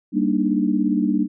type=chord; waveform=sine; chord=Eb major seventh; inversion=first; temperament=equal; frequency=196 / 233.1 / 293.7 / 311.1 Hz; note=G3 / Bb3 / D4 / Eb4; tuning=0 / 0 / 0 / 0 cents; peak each=-22 / -22 / -21 / -26 dBFS; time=0.12-1.28 s; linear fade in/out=50 ms; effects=none